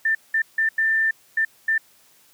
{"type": "tone bursts at uneven times", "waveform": "sine", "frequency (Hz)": 1785, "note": "A6", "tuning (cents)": 24, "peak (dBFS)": -17, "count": 6, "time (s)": [[0.05, 0.15], [0.34, 0.42], [0.58, 0.69], [0.78, 1.11], [1.37, 1.45], [1.68, 1.78]], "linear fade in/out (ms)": 5, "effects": ["white hiss -56 dBFS RMS until 2.33 s", "high-pass 80 Hz 12 dB/octave"]}